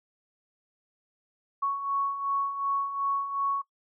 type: beating tone pair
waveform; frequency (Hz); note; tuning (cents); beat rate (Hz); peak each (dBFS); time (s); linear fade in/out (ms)
sine; 1108.7 / 1111.4; C#6 / C#6; 0 / +4; 2.7; -34 / -27; 1.62-3.62; 10
effects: noise-tail reverb RT60 0.1 s tail -21 dB re dry